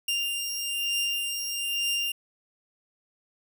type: beating tone pair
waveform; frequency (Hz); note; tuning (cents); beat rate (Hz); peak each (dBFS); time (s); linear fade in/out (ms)
sawtooth; 2794 / 2795.1; F7 / F7; 0 / +1; 1.1; -30 / -25; 0.08-2.12; 5
effects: 9-bit